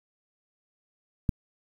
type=click; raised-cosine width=5 ms; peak=-11 dBFS; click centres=1.292 s; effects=8-bit